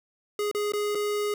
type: tone with dropouts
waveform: square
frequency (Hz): 415.3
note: G#4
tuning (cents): 0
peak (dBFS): -26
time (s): 0.39-1.34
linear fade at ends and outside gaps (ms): 2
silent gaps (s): 0.514-0.548 / 0.721-0.735 / 0.949-0.953
effects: none